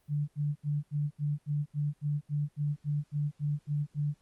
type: tone bursts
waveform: sine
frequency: 146.83 Hz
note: D3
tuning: in tune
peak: -27 dBFS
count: 15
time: 0.08-4.144 s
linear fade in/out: 50 ms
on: 200 ms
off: 76 ms
effects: pink hiss -71 dBFS RMS until 4.21 s + Opus 32 kbps